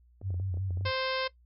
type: clicks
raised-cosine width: 2 ms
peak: -34 dBFS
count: 10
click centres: 0.215 / 0.305 / 0.343 / 0.399 / 0.542 / 0.572 / 0.707 / 0.773 / 0.81 / 0.851 s
type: tone with vibrato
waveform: sine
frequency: 92.5 Hz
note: F#2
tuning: in tune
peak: -30 dBFS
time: 0.22-0.92 s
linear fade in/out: 50 ms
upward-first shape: square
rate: 5.3 Hz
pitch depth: 65 cents each way
type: harmonic tone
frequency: 523.3 Hz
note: C5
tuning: in tune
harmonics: 1 / 2 / 3 / 4 / 5 / 6 / 7 / 8 / 9 / 10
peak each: -33 / -36 / -38 / -39 / -40 / -41 / -41 / -42 / -43 / -43 dBFS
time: 0.85-1.28 s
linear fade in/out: 10 ms
effects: noise-tail reverb RT60 0.1 s tail -17 dB re dry + added 60 Hz sine -58 dBFS peak until 1.45 s